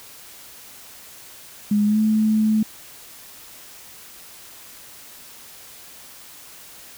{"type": "tone with pitch glide", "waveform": "sine", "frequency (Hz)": [207.7, 216.6], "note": ["G#3", "A3"], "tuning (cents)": [0, -27], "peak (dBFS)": -15, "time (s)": [1.71, 2.63], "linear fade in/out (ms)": 5, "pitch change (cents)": 73, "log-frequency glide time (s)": [1.86, 1.99], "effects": ["white hiss -43 dBFS RMS until 6.97 s"]}